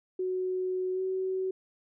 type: tone with pitch glide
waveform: sine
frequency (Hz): 370 to 376.5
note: F#4 to F#4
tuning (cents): 0 to +30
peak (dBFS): -28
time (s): 0.19-1.51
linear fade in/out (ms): 5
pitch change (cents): +30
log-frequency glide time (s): 0.93-1.01
effects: none